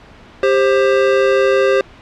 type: tone pair together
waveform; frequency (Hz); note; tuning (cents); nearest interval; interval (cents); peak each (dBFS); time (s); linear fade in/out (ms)
square; 396.2 / 528.9; G4 / C5; +18 / +19; perfect fourth; 501; -14; 0.43-1.81; 2
effects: pink hiss -41 dBFS RMS until 2.01 s + low-pass 3000 Hz 12 dB/octave